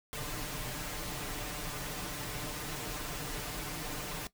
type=noise with comb filter; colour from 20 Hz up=pink; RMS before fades=-39 dBFS; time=0.13-4.27 s; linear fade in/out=0 ms; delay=6.7 ms; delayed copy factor=+0.75; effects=noise-tail reverb RT60 0.1 s tail -17 dB re dry